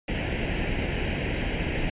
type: noise with comb filter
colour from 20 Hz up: pink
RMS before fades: -27 dBFS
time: 0.08-1.9 s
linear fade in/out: 5 ms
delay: 0.42 ms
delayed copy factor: +0.8
effects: resampled to 8000 Hz